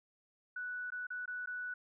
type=tone with dropouts; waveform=sine; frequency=1480 Hz; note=F#6; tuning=in tune; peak=-38 dBFS; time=0.56-1.74 s; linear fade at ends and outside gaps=5 ms; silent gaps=0.904-0.92 / 1.069-1.103 / 1.258-1.277 / 1.46-1.472 s; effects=none